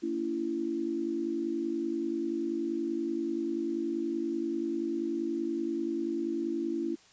sine tone cluster, 230.5 / 285.7 / 336.1 Hz, A#3 / D4 / E4, -19 / -48 / +34 cents, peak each -38 / -35 / -31 dBFS, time 0.02-6.96 s, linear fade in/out 20 ms, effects white hiss -59 dBFS RMS until 7.12 s + resampled to 16000 Hz

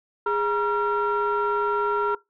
sine tone cluster, 412.4 / 950 / 1371 Hz, G#4 / A#5 / F6, -12 / +33 / -32 cents, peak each -24 dBFS, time 0.26-2.15 s, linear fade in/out 5 ms, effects noise-tail reverb RT60 0.2 s tail -21 dB re dry + tanh soft clip ceiling -15 dBFS

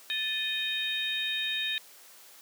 harmonic tone with a mistuned harmonic, 620 Hz, D#5, 6 cents flat, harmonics 3 / 4 / 5 / 6, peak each -36 / -35 / -38 / -31 dBFS, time 0.1-1.78 s, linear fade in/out 0 ms, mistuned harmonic 3, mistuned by -98 cents, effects white hiss -53 dBFS RMS until 2.41 s + high-pass 300 Hz 12 dB/octave

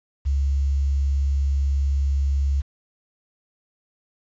sine tone with quantisation, 69.3 Hz, C#2, in tune, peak -18 dBFS, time 0.25-2.62 s, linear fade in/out 20 ms, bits 8, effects resampled to 16000 Hz

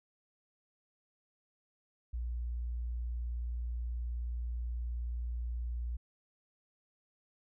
sine tone, 59.4 Hz, A#1, 33 cents sharp, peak -34 dBFS, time 2.13-5.97 s, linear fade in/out 10 ms, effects none

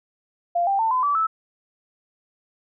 sine tone with pitch steps, 694 / 788 / 894.8 / 1016.1 / 1153.8 / 1310.1 Hz, F5 / G5 / A5 / B5 / D6 / E6, -11 / +9 / +29 / +49 / -31 / -11 cents, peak -18 dBFS, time 0.55-1.27 s, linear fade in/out 10 ms, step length 120 ms, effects none

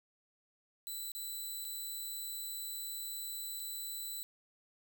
5% pulse tone with dropouts, 3991 Hz, B7, 17 cents sharp, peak -32 dBFS, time 0.87-4.23 s, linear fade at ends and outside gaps 0 ms, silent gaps 1.118-1.15 / 1.645-1.65 / 3.596-3.6 s, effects none

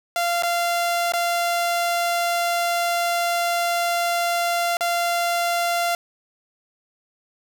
sawtooth tone with dropouts, 691 Hz, F5, 19 cents flat, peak -16 dBFS, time 0.16-5.95 s, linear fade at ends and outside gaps 1 ms, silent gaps 0.424-0.433 / 1.121-1.136 / 4.77-4.808 s, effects none

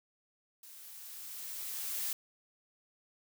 blue noise with level ramp, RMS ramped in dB -53 to -35 dBFS, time 0.63-2.13 s, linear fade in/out 2 ms, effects none

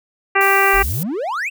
harmonic tone, 392.3 Hz, G4, 1 cent sharp, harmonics 1 / 2 / 3 / 4 / 5 / 6 / 7, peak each -19 / -19 / -18 / -19 / -18 / -21 / -24 dBFS, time 0.35-0.83 s, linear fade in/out 10 ms
violet noise, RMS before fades -26 dBFS, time 0.41-1.03 s, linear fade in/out 0 ms
triangle exponential sweep, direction up, 31.35 to 2794 Hz, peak -18 dBFS, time 0.73-1.5 s, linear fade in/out 20 ms
effects none

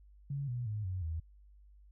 sine tone with pitch steps, 140.2 / 122.05 / 106.25 / 92.5 / 80.52 Hz, C#3 / B2 / G#2 / F#2 / E2, +20 / -20 / +40 / 0 / -40 cents, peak -34 dBFS, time 0.3-1.2 s, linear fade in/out 5 ms, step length 180 ms, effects added 50 Hz sine -56 dBFS peak until 1.91 s

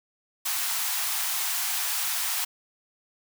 white high-pass noise, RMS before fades -28 dBFS, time 0.45-2.45 s, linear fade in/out 10 ms, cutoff 690 Hz, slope 96 dB/octave, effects none

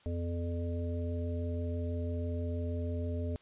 harmonic tone with a mistuned harmonic, 85.9 Hz, F2, 28 cents flat, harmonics 1 / 3 / 5 / 7, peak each -33 / -40 / -43 / -44 dBFS, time 0.06-3.36 s, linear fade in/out 0 ms, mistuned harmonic 3, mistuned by -42 cents, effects white hiss -63 dBFS RMS until 3.41 s + resampled to 8000 Hz

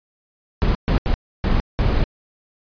brown noise bursts at uneven times, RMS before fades -17 dBFS, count 5, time 0.62-0.75 / 0.88-0.98 / 1.06-1.14 / 1.44-1.6 / 1.79-2.04 s, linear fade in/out 0 ms, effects resampled to 11025 Hz

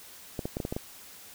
clicks, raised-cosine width 2 ms, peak -18 dBFS, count 7, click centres 0.392 / 0.455 / 0.569 / 0.602 / 0.651 / 0.725 / 0.765 s, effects white hiss -49 dBFS RMS until 1.34 s

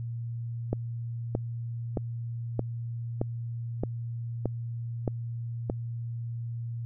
click train, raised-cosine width 2 ms, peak -14 dBFS, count 9, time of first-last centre 0.73-5.699 s, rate 1.61 Hz, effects added 117 Hz sine -32 dBFS peak until 6.85 s

